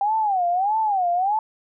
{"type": "tone with vibrato", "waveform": "sine", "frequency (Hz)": 784, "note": "G5", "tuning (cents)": 0, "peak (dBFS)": -18, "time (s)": [0.01, 1.39], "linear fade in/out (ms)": 2, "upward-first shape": "sine", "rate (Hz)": 1.6, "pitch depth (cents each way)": 210, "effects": []}